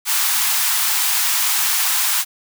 white high-pass noise, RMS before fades -18 dBFS, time 0.05-2.25 s, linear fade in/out 50 ms, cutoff 780 Hz, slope 48 dB/octave, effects none

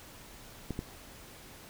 clicks, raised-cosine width 3 ms, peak -21 dBFS, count 2, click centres 0.707 / 0.791 s, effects pink hiss -51 dBFS RMS until 1.69 s

